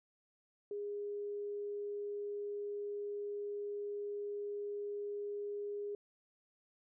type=tone; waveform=sine; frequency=410 Hz; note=G#4; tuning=22 cents flat; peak=-38 dBFS; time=0.71-5.95 s; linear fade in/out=2 ms; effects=none